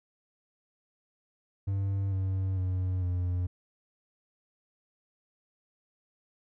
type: tone with pitch steps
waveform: triangle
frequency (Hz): 98 / 95.1 / 92.29 / 89.56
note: G2 / F#2 / F#2 / F2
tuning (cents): 0 / +48 / -4 / +44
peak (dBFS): -25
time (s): 1.67-3.47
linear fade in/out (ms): 10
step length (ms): 450
effects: none